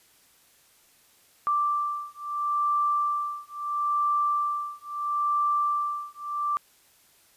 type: beating tone pair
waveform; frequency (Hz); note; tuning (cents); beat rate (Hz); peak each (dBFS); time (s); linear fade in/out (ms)
sine; 1174.7 / 1175.45; D6 / D6; 0 / +1; 0.75; -27 / -27; 1.47-6.57; 0
effects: white hiss -60 dBFS RMS until 7.36 s + resampled to 32000 Hz